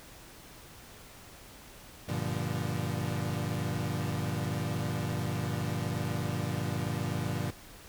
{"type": "chord", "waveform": "35% pulse", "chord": "G minor seventh", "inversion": "none", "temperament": "equal with one note detuned", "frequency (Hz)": [98, 118.85, 146.83, 174.61], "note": ["G2", "Bb2", "D3", "F3"], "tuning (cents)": [0, 34, 0, 0], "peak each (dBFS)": [-35, -34, -34, -36], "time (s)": [2.08, 7.51], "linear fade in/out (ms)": 10, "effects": ["pink hiss -51 dBFS RMS until 7.88 s"]}